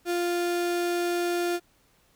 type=tone; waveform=35% pulse; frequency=349.2 Hz; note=F4; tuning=in tune; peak=-23 dBFS; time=0.05-1.6 s; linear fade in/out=50 ms; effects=pink hiss -64 dBFS RMS until 2.15 s